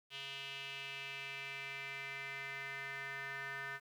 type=tone with band-pass filter sweep; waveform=square; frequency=137.8 Hz; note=C#3; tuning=10 cents flat; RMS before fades=-45 dBFS; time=0.1-3.8 s; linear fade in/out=50 ms; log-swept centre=3000 to 1700 Hz; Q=4.3; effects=11-bit